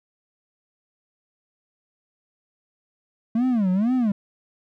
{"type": "tone with vibrato", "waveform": "triangle", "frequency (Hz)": 217, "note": "A3", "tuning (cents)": -24, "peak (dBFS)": -16, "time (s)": [3.35, 4.12], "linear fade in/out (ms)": 5, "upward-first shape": "sine", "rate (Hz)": 2.1, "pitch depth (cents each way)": 300, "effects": []}